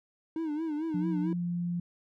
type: tone with vibrato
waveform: triangle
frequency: 311.1 Hz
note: D#4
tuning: in tune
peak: -28 dBFS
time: 0.36-1.33 s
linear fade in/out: 2 ms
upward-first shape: sine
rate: 4.5 Hz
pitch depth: 100 cents each way
type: tone with pitch glide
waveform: sine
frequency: 177.8 to 174.04 Hz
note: F3 to F3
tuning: +31 to -6 cents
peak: -29 dBFS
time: 0.94-1.8 s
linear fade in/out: 5 ms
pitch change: -37 cents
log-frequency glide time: 1.24-1.43 s
effects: none